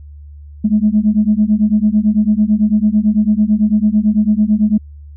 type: beating tone pair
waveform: sine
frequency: 207.7 / 216.7 Hz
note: G#3 / A3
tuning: 0 / -26 cents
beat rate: 9 Hz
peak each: -12 / -12 dBFS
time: 0.64-4.78 s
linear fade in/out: 10 ms
effects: tanh soft clip ceiling -2 dBFS + added 73 Hz sine -32 dBFS peak until 5.16 s